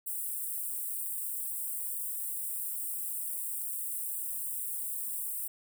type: high-pass noise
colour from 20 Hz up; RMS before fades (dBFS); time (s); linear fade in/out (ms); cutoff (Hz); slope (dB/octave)
white; -36; 0.06-5.48; 10; 8000; 96
effects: none

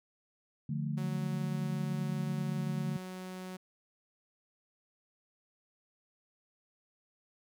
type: chord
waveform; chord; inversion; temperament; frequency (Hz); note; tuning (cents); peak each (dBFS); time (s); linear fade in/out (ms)
sine; D minor; none; equal; 146.83 / 174.61 / 220; D3 / F3 / A3; 0 / 0 / 0; -34 / -39 / -38; 0.69-2.97; 5
type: tone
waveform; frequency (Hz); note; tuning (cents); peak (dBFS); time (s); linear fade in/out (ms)
sawtooth; 185; F#3; 0; -37; 0.97-3.57; 10
effects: none

